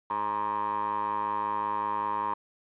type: tone with band-pass filter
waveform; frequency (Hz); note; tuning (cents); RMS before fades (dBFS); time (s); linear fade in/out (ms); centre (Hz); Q
15% pulse; 105.3; G#2; +24; -30; 0.1-2.34; 5; 980; 8.1
effects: resampled to 8000 Hz + 10-bit